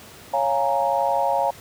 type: chord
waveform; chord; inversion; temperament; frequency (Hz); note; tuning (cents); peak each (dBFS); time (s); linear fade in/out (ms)
sine; Bb minor seventh; first; equal; 554.4 / 698.5 / 830.6 / 932.3; Db5 / F5 / Ab5 / Bb5; 0 / 0 / 0 / 0; -24; 0.33-1.51; 10
effects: pink hiss -44 dBFS RMS until 1.6 s + high-pass 80 Hz 12 dB/octave